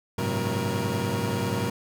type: tone cluster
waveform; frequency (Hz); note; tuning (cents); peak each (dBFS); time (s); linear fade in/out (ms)
25% pulse; 100.2 / 110.5 / 131.3 / 182.5 / 471.7; G2 / A2 / C3 / F#3 / A#4; +38 / +8 / +6 / -24 / +20; -28; 0.18-1.7; 5
effects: none